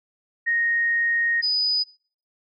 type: tone pair in turn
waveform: sine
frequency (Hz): 1864 / 4976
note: A#6 / D#8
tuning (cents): -1 / -1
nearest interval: octave + perfect fourth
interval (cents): 1700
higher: second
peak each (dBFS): -19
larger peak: neither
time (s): 0.46-1.42 / 1.42-1.84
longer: first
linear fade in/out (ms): 20
effects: noise-tail reverb RT60 0.5 s tail -25 dB re dry